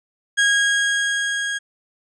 35% pulse tone with level ramp, 1638 Hz, G#6, 24 cents flat, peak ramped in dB -12 to -21 dBFS, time 0.37-1.59 s, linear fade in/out 20 ms, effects resampled to 22050 Hz

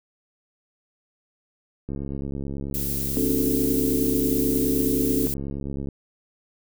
click train, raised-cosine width 3 ms, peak -19 dBFS, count 278, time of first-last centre 1.89-5.887 s, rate 69.3 Hz
violet noise, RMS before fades -29 dBFS, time 2.74-5.34 s, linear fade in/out 2 ms
sine chord, D dominant seventh, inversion third, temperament just, 264.3 / 293.7 / 367.1 / 440.5 Hz, C4 / D4 / F#4 / A4, +18 / 0 / -14 / +2 cents, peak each -24 / -27 / -29 / -28 dBFS, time 3.17-5.27 s, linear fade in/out 0 ms
effects none

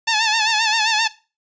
10% pulse tone with vibrato, 880 Hz, A5, in tune, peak -7 dBFS, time 0.07-1.08 s, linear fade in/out 10 ms, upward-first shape sine, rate 7.6 Hz, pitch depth 72 cents each way, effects noise-tail reverb RT60 0.3 s tail -17 dB re dry + resampled to 16000 Hz

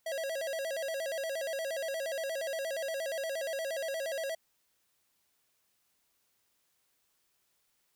square tone with vibrato, 597 Hz, D5, 28 cents sharp, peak -34 dBFS, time 0.06-4.35 s, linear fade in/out 5 ms, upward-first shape square, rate 8.5 Hz, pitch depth 150 cents each way, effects white hiss -75 dBFS RMS until 7.95 s

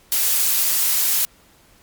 blue noise, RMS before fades -18 dBFS, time 0.12-1.25 s, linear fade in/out 0 ms, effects pink hiss -53 dBFS RMS until 1.82 s + MP3 96 kbps

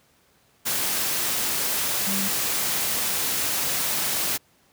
sine tone in noise, 196 Hz, G3, in tune, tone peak -28 dBFS, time 2.06-2.29 s, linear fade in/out 20 ms, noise white, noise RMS -25 dBFS, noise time 0.65-4.38 s, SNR -6 dB, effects pink hiss -61 dBFS RMS until 4.72 s + high-pass 80 Hz 12 dB/octave

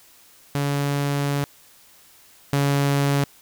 sawtooth tone pair in turn, 142.2 / 141.05 Hz, C#3 / C#3, +45 / +30 cents, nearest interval unison, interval 15 cents, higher first, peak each -17 / -14 dBFS, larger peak second, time 0.55-1.44 / 2.53-3.24 s, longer first, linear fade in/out 0 ms, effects white hiss -52 dBFS RMS until 3.41 s

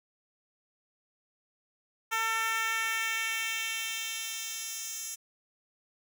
10% pulse tone with high-pass filter sweep, 448.9 Hz, A4, 35 cents sharp, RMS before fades -33 dBFS, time 2.11-5.16 s, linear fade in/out 20 ms, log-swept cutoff 1100 to 6400 Hz, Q 1.4, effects none

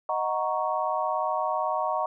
sine chord, D# minor seventh, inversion none, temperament equal with one note detuned, 622.3 / 740 / 936.1 / 1108.7 Hz, D#5 / F#5 / A#5 / C#6, 0 / 0 / +7 / 0 cents, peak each -30 dBFS, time 0.09-2.06 s, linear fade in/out 2 ms, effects none

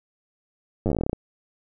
slowing click train, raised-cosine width 2 ms, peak -11 dBFS, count 15, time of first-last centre 0.86-1.131 s, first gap 9 ms, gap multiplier 1.11, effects none

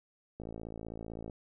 click train, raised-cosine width 2 ms, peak -29 dBFS, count 51, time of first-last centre 0.4-1.298 s, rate 55.7 Hz, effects none

